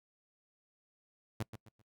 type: tone with echo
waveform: sawtooth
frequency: 110.5 Hz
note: A2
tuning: 8 cents sharp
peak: -30 dBFS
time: 1.4-1.43 s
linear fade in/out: 5 ms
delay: 130 ms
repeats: 3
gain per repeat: -10 dB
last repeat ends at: 1.82 s
effects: noise-tail reverb RT60 0.1 s tail -25 dB re dry